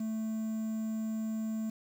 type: tone with quantisation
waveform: triangle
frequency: 220 Hz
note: A3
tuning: in tune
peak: -30 dBFS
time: 0-1.7 s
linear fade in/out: 5 ms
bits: 9
effects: none